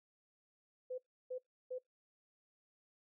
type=tone bursts; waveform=sine; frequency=507 Hz; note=B4; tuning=45 cents sharp; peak=-39 dBFS; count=3; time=0.9-1.786 s; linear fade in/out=10 ms; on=82 ms; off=320 ms; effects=noise-tail reverb RT60 0.2 s tail -25 dB re dry